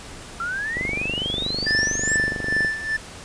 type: exponential sweep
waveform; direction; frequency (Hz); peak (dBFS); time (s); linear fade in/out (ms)
sine; up; 1341 to 7902; -24; 0.4-2.17; 2
type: click train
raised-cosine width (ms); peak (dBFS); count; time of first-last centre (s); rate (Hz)
2; -15; 47; 0.77-2.648; 24.5
type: tone with tremolo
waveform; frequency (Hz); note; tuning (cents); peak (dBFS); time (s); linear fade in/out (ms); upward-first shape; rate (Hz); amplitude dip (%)
triangle; 1763; A6; +3; -16; 1.66-2.97; 10; sine; 2.4; 75
effects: pink hiss -39 dBFS RMS until 3.24 s + resampled to 22050 Hz

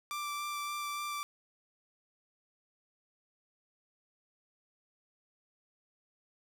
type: tone with vibrato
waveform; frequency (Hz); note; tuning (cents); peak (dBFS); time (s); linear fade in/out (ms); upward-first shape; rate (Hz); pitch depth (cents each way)
sawtooth; 1174.7; D6; 0; -32; 0.11-1.23; 0; sine; 3.5; 10
effects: none

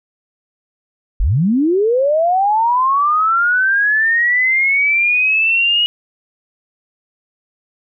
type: linear sweep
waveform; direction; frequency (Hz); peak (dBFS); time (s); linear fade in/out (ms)
sine; up; 32.74 to 2903; -11; 1.2-5.86; 0
effects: none

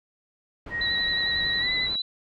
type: low-pass noise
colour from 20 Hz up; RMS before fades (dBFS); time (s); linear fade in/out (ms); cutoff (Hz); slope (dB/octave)
pink; -40; 0.66-1.96; 5; 1900; 12
type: tone with pitch glide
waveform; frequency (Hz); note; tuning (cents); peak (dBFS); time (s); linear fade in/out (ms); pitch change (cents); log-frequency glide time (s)
sine; 1881 to 2016; A#6 to B6; +15 to +35; -26; 0.7-1.89; 50; +120; 1.59-1.69
type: tone with vibrato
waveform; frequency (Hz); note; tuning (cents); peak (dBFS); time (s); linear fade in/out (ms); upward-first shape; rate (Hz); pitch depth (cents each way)
sine; 3951; B7; 0; -25; 0.81-2.02; 5; sine; 11; 27
effects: none

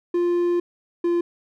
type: tone pair in turn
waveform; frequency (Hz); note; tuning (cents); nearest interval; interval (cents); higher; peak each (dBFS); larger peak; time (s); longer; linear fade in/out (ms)
triangle; 349.2 / 345.2; F4 / F4; 0 / -20; unison; 20; first; -16; neither; 0.14-0.6 / 1.04-1.21; first; 5
effects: none

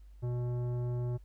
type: tone with tanh clipping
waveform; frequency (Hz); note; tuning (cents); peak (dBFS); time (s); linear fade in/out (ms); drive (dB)
sine; 122.2; B2; -18; -33; 0.22-1.18; 20; 13
effects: added 50 Hz sine -50 dBFS peak until 1.24 s + pink hiss -75 dBFS RMS until 1.24 s

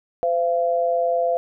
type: tone pair together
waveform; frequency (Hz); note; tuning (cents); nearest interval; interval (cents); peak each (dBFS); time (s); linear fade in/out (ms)
sine; 512 / 682.5; C5 / F5; -38 / -40; perfect fourth; 498; -21 / -20; 0.23-1.37; 0
effects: none

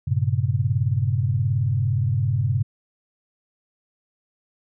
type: chord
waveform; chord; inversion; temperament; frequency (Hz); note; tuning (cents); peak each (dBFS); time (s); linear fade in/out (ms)
sine; G diminished; none; equal with one note detuned; 98 / 116.54 / 135.35; G2 / Bb2 / Db3; 0 / 0 / -41; -23; 0.07-2.63; 10
effects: none

